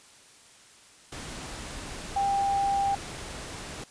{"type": "tone in noise", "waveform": "sine", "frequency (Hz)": 794, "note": "G5", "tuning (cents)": 22, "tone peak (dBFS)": -23, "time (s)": [2.16, 2.95], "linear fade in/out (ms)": 5, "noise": "pink", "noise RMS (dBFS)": -39, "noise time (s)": [1.12, 3.84], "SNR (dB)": 13, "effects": ["white hiss -54 dBFS RMS until 3.9 s", "resampled to 22050 Hz"]}